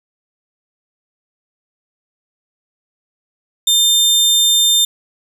sawtooth tone, 3600 Hz, A7, 39 cents sharp, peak -7 dBFS, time 3.67-4.85 s, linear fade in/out 5 ms, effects none

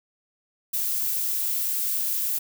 violet noise, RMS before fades -26 dBFS, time 0.73-2.39 s, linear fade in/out 10 ms, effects none

